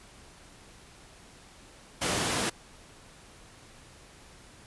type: high-pass noise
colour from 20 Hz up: pink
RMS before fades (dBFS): -29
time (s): 2.01-2.5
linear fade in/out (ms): 10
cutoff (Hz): 120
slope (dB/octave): 12
effects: pink hiss -53 dBFS RMS until 4.66 s + resampled to 24000 Hz